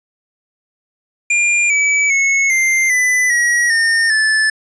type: tone with pitch steps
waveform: square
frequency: 2400 / 2293 / 2191 / 2093 / 1999.6 / 1910.4 / 1825.2 / 1743.8 Hz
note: D7 / D7 / C#7 / C7 / B6 / A#6 / A#6 / A6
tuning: +37 / -42 / -21 / 0 / +21 / +42 / -37 / -16 cents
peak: -12 dBFS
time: 1.3-4.5 s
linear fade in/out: 5 ms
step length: 400 ms
effects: resampled to 22050 Hz